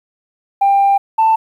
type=tone pair in turn; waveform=sine; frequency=794 / 887.8 Hz; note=G5 / A5; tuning=+22 / +15 cents; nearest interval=major second; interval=193 cents; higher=second; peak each=-7 dBFS; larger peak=neither; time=0.61-0.98 / 1.18-1.36 s; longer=first; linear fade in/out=10 ms; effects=tanh soft clip ceiling -6 dBFS + 8-bit